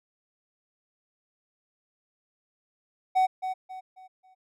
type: tone with echo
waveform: triangle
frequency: 750 Hz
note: F#5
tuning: 23 cents sharp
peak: -17 dBFS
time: 3.15-3.27 s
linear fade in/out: 20 ms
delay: 270 ms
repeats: 4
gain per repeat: -9 dB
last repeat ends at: 4.35 s
effects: none